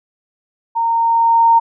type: tone with level ramp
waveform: sine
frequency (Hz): 921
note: A#5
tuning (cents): -21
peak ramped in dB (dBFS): -14 to -6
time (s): 0.75-1.6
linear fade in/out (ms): 20
effects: none